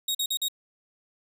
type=tone bursts; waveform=sawtooth; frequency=3764 Hz; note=A#7; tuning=16 cents sharp; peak=-22 dBFS; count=4; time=0.08-0.484 s; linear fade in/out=5 ms; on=68 ms; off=44 ms; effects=none

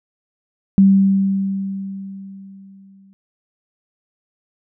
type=tone with exponential decay; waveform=sine; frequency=194.6 Hz; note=G3; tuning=12 cents flat; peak=-6 dBFS; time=0.78-3.13 s; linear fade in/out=0 ms; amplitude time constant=510 ms; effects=none

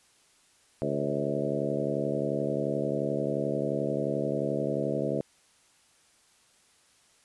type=harmonic tone with a mistuned harmonic; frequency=71.4 Hz; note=D2; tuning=48 cents flat; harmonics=2 / 3 / 4 / 5 / 6 / 7 / 8 / 9; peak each=-35 / -35 / -35 / -35 / -35 / -35 / -35 / -35 dBFS; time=0.82-5.21 s; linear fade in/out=0 ms; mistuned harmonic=8; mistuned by=-35 cents; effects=white hiss -63 dBFS RMS until 7.24 s + resampled to 24000 Hz

